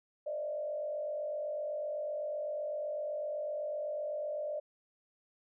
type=tone with frequency modulation; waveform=sine; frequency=600 Hz; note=D5; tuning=37 cents sharp; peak=-34 dBFS; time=0.26-4.6 s; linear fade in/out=10 ms; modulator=47.9 Hz; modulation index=0.77; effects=none